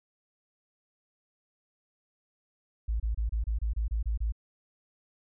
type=tone bursts; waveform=sine; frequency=55 Hz; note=A1; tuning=in tune; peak=-26 dBFS; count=10; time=2.88-4.323 s; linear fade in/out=10 ms; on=120 ms; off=27 ms; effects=none